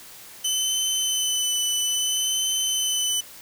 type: tone with vibrato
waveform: 20% pulse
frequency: 3023 Hz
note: F#7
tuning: 36 cents sharp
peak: -16 dBFS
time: 0.44-3.21 s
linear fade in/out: 10 ms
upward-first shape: sine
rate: 0.6 Hz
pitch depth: 19 cents each way
effects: white hiss -44 dBFS RMS until 3.41 s